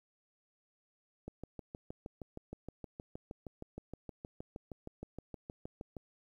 click train, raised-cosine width 2 ms, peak -30 dBFS, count 31, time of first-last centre 1.28-5.968 s, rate 6.4 Hz, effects 11-bit

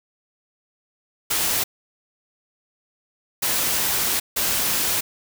white noise bursts at uneven times, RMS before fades -22 dBFS, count 3, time 1.3-1.64 / 3.42-4.2 / 4.36-5.01 s, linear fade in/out 10 ms, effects none

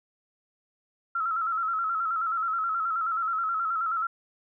sine tone with vibrato, 1327 Hz, E6, 11 cents sharp, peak -25 dBFS, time 1.15-4.07 s, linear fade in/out 5 ms, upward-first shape square, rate 9.4 Hz, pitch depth 56 cents each way, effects none

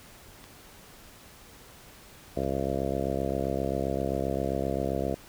clicks, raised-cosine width 0.2 ms, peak -30 dBFS, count 2, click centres 0.441 / 2.435 s
harmonic tone, 67.6 Hz, C#2, 43 cents flat, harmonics 1 / 2 / 3 / 4 / 5 / 6 / 7 / 8 / 9 / 10, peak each -36 / -36 / -36 / -36 / -36 / -36 / -36 / -36 / -36 / -36 dBFS, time 2.36-5.15 s, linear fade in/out 10 ms
effects pink hiss -51 dBFS RMS until 5.28 s

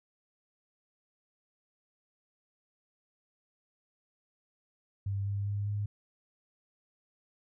sine tone with pitch steps, 99.1 / 100.4 / 101.7 / 103 Hz, G2 / G2 / G#2 / G#2, +19 / +42 / -36 / -14 cents, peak -30 dBFS, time 5.06-5.86 s, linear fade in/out 5 ms, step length 200 ms, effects none

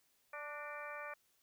harmonic tone with a mistuned harmonic, 293.7 Hz, D4, in tune, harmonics 2 / 3 / 4 / 5 / 6 / 7 / 8, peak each -49 / -54 / -49 / -51 / -51 / -60 / -51 dBFS, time 0.33-1.14 s, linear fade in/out 5 ms, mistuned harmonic 6, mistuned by +43 cents, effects white hiss -75 dBFS RMS until 1.42 s

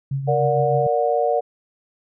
sine tone with tremolo, 137 Hz, C#3, 20 cents flat, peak -19 dBFS, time 0.11-0.87 s, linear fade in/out 5 ms, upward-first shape triangle, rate 6.6 Hz, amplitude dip 60%
sine chord, Bb augmented, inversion none, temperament just, 466.2 / 582.7 / 728.4 Hz, Bb4 / D5 / F#5, 0 / -14 / -27 cents, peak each -21 dBFS, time 0.27-1.41 s, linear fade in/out 20 ms
effects none

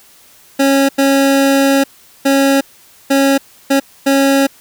25% pulse tone bursts at uneven times, 274.4 Hz, C#4, 17 cents flat, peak -5 dBFS, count 6, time 0.59-0.89 / 0.98-1.84 / 2.25-2.61 / 3.1-3.38 / 3.7-3.8 / 4.06-4.47 s, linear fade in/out 10 ms, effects white hiss -45 dBFS RMS until 4.6 s

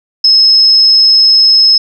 sine tone, 5180 Hz, E8, 31 cents flat, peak -3 dBFS, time 0.24-1.78 s, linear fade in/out 5 ms, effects none

